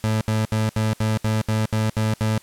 30% pulse tone bursts, 109.2 Hz, A2, 13 cents flat, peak -16 dBFS, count 10, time 0.04-2.379 s, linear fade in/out 0 ms, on 170 ms, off 71 ms, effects white hiss -50 dBFS RMS until 2.42 s + low-pass 12000 Hz 12 dB/octave

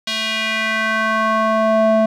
square tone with band-pass filter sweep, 220 Hz, A3, in tune, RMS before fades -17 dBFS, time 0.07-2.06 s, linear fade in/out 5 ms, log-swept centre 3600 to 550 Hz, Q 2.1, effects none

